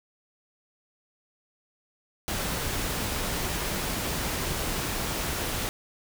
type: noise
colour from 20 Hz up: pink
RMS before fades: -30 dBFS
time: 2.28-5.69 s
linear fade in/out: 0 ms
effects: none